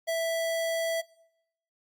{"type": "tone", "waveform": "square", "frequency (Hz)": 659.3, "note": "E5", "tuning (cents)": 0, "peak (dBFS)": -27, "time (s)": [0.07, 1.02], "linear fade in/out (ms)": 20, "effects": ["noise-tail reverb RT60 0.8 s tail -23 dB re dry", "Opus 48 kbps"]}